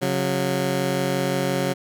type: tone pair together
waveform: 15% pulse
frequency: 137.3 / 183.07 Hz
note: C#3 / F#3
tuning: -16 / -18 cents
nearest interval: perfect fourth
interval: 498 cents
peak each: -18 dBFS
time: 0.01-1.74 s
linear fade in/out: 20 ms
effects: none